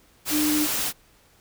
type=tone in noise; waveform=sine; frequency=302 Hz; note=D4; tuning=48 cents sharp; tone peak=-21 dBFS; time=0.3-0.68 s; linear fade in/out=50 ms; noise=white; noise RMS=-26 dBFS; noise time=0.25-0.93 s; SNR=+2 dB; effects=pink hiss -58 dBFS RMS until 1.4 s